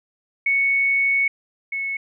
sine tone pair in turn, 2217 / 2200 Hz, C#7 / C#7, 0 / -14 cents, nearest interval unison, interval 14 cents, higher first, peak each -16 / -23 dBFS, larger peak first, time 0.46-1.28 / 1.72-1.97 s, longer first, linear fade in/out 5 ms, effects none

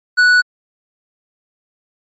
triangle tone with hard clipping, 1477 Hz, F#6, 3 cents flat, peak -9 dBFS, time 0.17-0.42 s, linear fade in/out 20 ms, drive 11 dB, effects low-pass 7000 Hz 12 dB/octave + MP3 32 kbps

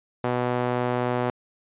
sawtooth tone with band-pass filter, 123.47 Hz, B2, in tune, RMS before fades -25 dBFS, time 0.24-1.3 s, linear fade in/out 0 ms, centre 680 Hz, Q 0.82, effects resampled to 8000 Hz

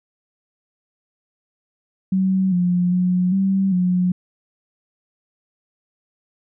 sine tone with pitch steps, 189.3 / 177.9 / 181 / 193.1 / 180.7 Hz, F#3 / F3 / F#3 / G3 / F#3, +40 / +32 / -38 / -26 / -41 cents, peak -15 dBFS, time 2.12-4.12 s, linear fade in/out 5 ms, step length 400 ms, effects none

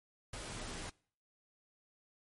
pink noise with comb filter, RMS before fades -44 dBFS, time 0.33-0.9 s, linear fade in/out 5 ms, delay 14 ms, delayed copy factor -0.5, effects noise-tail reverb RT60 0.5 s tail -24 dB re dry + MP3 48 kbps

